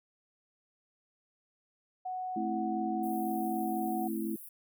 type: tone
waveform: sine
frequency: 740 Hz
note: F#5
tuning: in tune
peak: -34 dBFS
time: 2.05-4.08 s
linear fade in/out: 10 ms
type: chord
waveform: sine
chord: A minor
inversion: none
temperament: just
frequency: 220 / 264 / 330 Hz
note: A3 / C4 / E4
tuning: 0 / +16 / +2 cents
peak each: -35 / -40 / -35 dBFS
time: 2.36-4.36 s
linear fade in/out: 5 ms
type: high-pass noise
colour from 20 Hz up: white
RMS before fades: -48 dBFS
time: 3.03-4.49 s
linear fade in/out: 5 ms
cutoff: 9800 Hz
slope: 48 dB/octave
effects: none